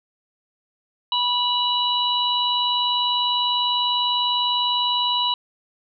harmonic tone, 980 Hz, B5, 14 cents flat, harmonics 1 / 3 / 4, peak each -23 / -23 / -23 dBFS, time 1.12-5.34 s, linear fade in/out 2 ms, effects none

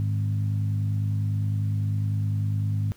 harmonic tone with a mistuned harmonic, 51.91 Hz, G#1, in tune, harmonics 2 / 3 / 4 / 5, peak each -23 / -32 / -40 / -41 dBFS, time 0-2.92 s, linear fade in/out 0 ms, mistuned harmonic 3, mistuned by -22 cents, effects pink hiss -56 dBFS RMS until 2.96 s

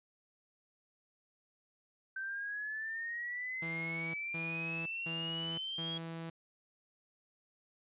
sine exponential sweep, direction up, 1544 to 3308 Hz, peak -37 dBFS, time 2.16-5.98 s, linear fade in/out 5 ms
sawtooth tone bursts, 164.81 Hz, E3, in tune, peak -37 dBFS, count 4, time 3.62-6.3 s, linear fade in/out 5 ms, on 520 ms, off 200 ms
effects resampled to 8000 Hz

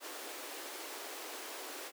pink high-pass noise, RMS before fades -45 dBFS, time 0-1.92 s, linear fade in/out 50 ms, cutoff 300 Hz, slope 48 dB/octave, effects none

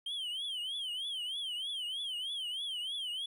triangle tone with vibrato, 3136 Hz, G7, in tune, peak -34 dBFS, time 0.06-3.26 s, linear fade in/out 5 ms, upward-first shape triangle, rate 3.2 Hz, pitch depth 180 cents each way, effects none

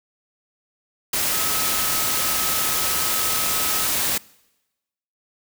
sine tone in noise, 1281 Hz, E6, 50 cents flat, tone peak -32 dBFS, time 1.32-3.87 s, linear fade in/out 5 ms, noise white, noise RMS -22 dBFS, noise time 1.13-4.18 s, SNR -13 dB, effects noise-tail reverb RT60 1.0 s tail -24 dB re dry

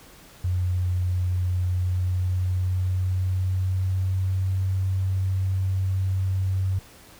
sine tone with pitch glide, 90.5 to 94.67 Hz, F#2 to F#2, -38 to +40 cents, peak -21 dBFS, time 0.44-6.79 s, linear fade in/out 5 ms, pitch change +78 cents, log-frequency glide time 1.61-4.64 s, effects pink hiss -49 dBFS RMS until 7.19 s

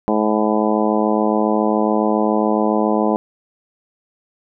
harmonic tone with a mistuned harmonic, 107.2 Hz, A2, 45 cents flat, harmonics 2 / 3 / 4 / 5 / 6 / 7 / 8 / 9, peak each -19 / -21 / -22 / -23 / -24 / -24 / -25 / -26 dBFS, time 0.08-3.16 s, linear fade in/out 0 ms, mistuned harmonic 9, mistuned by +64 cents, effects none

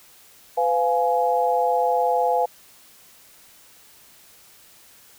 sine chord, F diminished, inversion second, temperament just, 502.9 / 698.5 / 838.1 Hz, Cb5 / F5 / Ab5, +31 / 0 / +16 cents, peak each -22 dBFS, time 0.57-2.46 s, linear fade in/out 10 ms, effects white hiss -51 dBFS RMS until 5.18 s

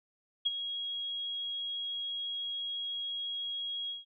sine tone with ADSR envelope, 3298 Hz, G#7, 13 cents flat, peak -24 dBFS, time 0.45-4.05 s, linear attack 15 ms, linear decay 27 ms, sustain -10 dB, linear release 160 ms, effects none

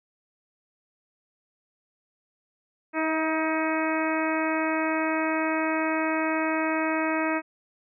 harmonic tone with a mistuned harmonic, 316.6 Hz, D#4, 30 cents sharp, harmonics 1 / 2 / 3 / 4 / 5 / 6 / 7 / 8, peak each -27 / -30 / -32 / -33 / -34 / -35 / -35 / -36 dBFS, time 2.93-7.42 s, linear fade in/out 50 ms, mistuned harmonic 2, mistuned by +15 cents, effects none

